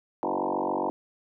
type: tone with frequency modulation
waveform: sine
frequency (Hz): 620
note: D#5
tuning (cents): -6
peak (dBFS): -25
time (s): 0.23-0.9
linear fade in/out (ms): 0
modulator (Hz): 47.2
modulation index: 7.5
effects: none